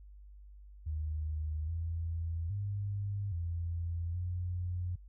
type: tone with pitch steps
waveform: sine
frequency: 77.2 / 83 / 100.7 / 84.8 / 89.2 Hz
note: D#2 / E2 / G2 / E2 / F2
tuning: -13 / +12 / +47 / +50 / +37 cents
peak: -33 dBFS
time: 0.86-4.96 s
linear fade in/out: 10 ms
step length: 820 ms
effects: added 50 Hz sine -50 dBFS peak until 5.08 s